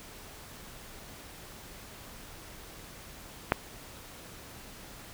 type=click; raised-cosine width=0.5 ms; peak=-7 dBFS; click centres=3.521 s; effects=pink hiss -48 dBFS RMS until 5.13 s